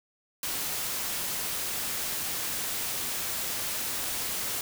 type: noise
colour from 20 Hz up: white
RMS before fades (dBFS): -32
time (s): 0.43-4.61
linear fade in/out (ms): 2
effects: none